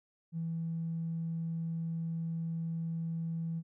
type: tone with tanh clipping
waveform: triangle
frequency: 164.81 Hz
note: E3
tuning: in tune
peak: -33 dBFS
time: 0.32-3.63 s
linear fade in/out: 50 ms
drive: 4 dB
effects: none